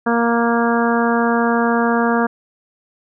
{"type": "harmonic tone", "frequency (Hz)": 233.9, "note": "A#3", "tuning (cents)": 6, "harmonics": [1, 2, 3, 4, 5, 6, 7], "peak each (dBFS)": [-17, -20, -22, -23, -24, -25, -25], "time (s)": [0.06, 2.27], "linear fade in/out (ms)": 10, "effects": []}